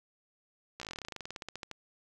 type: slowing click train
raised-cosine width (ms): 0.2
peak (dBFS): -23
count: 24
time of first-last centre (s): 0.8-1.713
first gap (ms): 15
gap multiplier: 1.08
effects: none